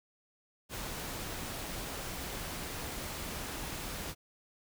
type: noise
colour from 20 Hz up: pink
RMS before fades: -40 dBFS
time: 0.69-4.15 s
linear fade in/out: 50 ms
effects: none